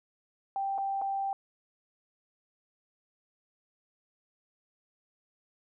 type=tone with dropouts; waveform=sine; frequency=785 Hz; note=G5; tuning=2 cents sharp; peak=-29 dBFS; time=0.56-1.33 s; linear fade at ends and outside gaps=1 ms; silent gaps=0.78-0.784 / 1.015-1.019 s; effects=none